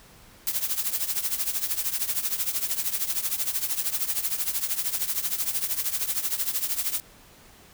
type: noise with tremolo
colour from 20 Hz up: blue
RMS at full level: -24 dBFS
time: 0.47-7 s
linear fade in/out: 0 ms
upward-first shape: triangle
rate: 13 Hz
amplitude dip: 85%
effects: pink hiss -52 dBFS RMS until 7.73 s